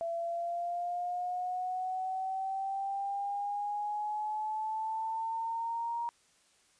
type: exponential sweep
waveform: sine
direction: up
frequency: 670 to 943 Hz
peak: -32 dBFS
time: 0.01-6.09 s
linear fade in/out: 0 ms
effects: white hiss -67 dBFS RMS until 6.79 s + resampled to 22050 Hz